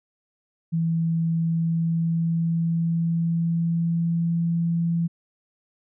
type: tone with pitch glide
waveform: sine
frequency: 164.81 to 168.27 Hz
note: E3 to E3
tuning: 0 to +36 cents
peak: -20 dBFS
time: 0.72-5.08 s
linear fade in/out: 20 ms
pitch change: +36 cents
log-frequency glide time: 1.32-4.44 s
effects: none